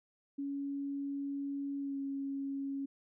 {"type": "tone with pitch glide", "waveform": "sine", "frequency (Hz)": [280, 275.5], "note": ["C#4", "C#4"], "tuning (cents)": [18, -11], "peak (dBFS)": -35, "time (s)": [0.38, 2.86], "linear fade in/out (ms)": 10, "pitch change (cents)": -29, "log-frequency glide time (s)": [1.79, 1.98], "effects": []}